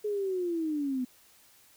sine linear sweep, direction down, 425.1 to 246.9 Hz, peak -28 dBFS, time 0.04-1.05 s, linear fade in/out 10 ms, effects white hiss -60 dBFS RMS until 1.76 s

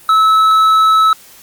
sine tone with hard clipping, 1300 Hz, E6, 24 cents flat, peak -8 dBFS, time 0.09-1.13 s, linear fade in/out 2 ms, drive 5 dB, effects white hiss -41 dBFS RMS until 1.42 s + Opus 32 kbps

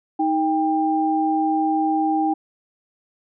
sine tone pair together, 314.6 / 794 Hz, D#4 / G5, +19 / +22 cents, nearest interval octave + major third, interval 1603 cents, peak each -20 dBFS, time 0.19-2.34 s, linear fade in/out 10 ms, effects none

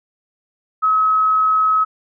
sine tone, 1281 Hz, E6, 50 cents flat, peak -12 dBFS, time 0.82-1.85 s, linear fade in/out 20 ms, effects none

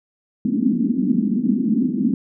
white band-pass noise, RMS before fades -19 dBFS, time 0.45-2.14 s, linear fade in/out 2 ms, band 200 to 270 Hz, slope 48 dB/octave, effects none

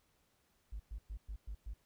triangle tone bursts, 51.9 Hz, G#1, in tune, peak -37 dBFS, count 6, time 0.72-1.738 s, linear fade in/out 10 ms, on 78 ms, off 110 ms, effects tanh soft clip ceiling -37 dBFS + pink hiss -75 dBFS RMS until 1.85 s

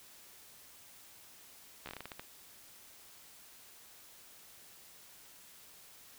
slowing click train, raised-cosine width 0.3 ms, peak -27 dBFS, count 10, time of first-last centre 1.86-2.195 s, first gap 13 ms, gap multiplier 1.25, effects white hiss -57 dBFS RMS until 6.18 s

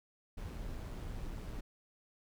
brown noise with amplitude modulation, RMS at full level -41 dBFS, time 0.37-1.61 s, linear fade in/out 10 ms, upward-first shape sine, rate 116 Hz, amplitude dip 30%, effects none

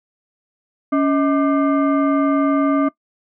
sine tone with frequency modulation, 280 Hz, C#4, 18 cents sharp, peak -13 dBFS, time 0.92-2.89 s, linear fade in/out 10 ms, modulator 912 Hz, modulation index 0.76, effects noise-tail reverb RT60 0.1 s tail -20 dB re dry

